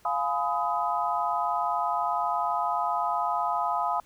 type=chord; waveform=sine; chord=F half-diminished seventh; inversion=none; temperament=just; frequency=698.5 / 838.1 / 1005.8 / 1257.2 Hz; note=F5 / Ab5 / Cb6 / Eb6; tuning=0 / +16 / +31 / +18 cents; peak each=-30 dBFS; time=0.05-4 s; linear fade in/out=2 ms; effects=pink hiss -60 dBFS RMS until 4.05 s